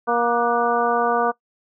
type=harmonic tone with a mistuned harmonic; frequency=236.9 Hz; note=A#3; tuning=28 cents sharp; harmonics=1 / 2 / 3 / 4 / 5 / 6; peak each=-29 / -22 / -22 / -24 / -23 / -28 dBFS; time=0.07-1.32 s; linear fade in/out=20 ms; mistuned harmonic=6; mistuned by=+66 cents; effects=noise-tail reverb RT60 0.1 s tail -21 dB re dry